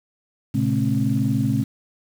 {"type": "tone cluster", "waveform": "sine", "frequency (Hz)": [115.9, 136.7, 214.9, 267.9], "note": ["A#2", "C#3", "A3", "C4"], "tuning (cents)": [-10, -24, -41, 41], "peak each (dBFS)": -23, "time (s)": [0.54, 1.64], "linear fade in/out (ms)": 10, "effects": ["tanh soft clip ceiling -8 dBFS", "7-bit"]}